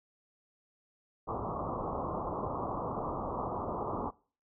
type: low-pass noise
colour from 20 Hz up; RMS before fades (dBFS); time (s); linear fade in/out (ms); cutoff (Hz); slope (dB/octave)
white; -36; 1.27-4.11; 20; 1200; 96
effects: noise-tail reverb RT60 0.4 s tail -22 dB re dry